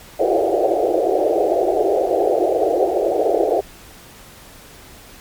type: band-pass noise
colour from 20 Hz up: pink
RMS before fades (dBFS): -17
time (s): 0.19-3.61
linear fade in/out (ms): 10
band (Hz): 330 to 760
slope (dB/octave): 96
effects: pink hiss -42 dBFS RMS until 5.2 s + MP3 96 kbps